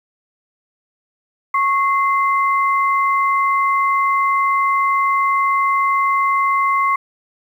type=tone pair together; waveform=sine; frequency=1100 / 2073 Hz; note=C#6 / C7; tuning=-14 / -17 cents; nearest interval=major seventh; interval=1097 cents; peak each=-14 / -21 dBFS; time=1.54-6.96 s; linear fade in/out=5 ms; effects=8-bit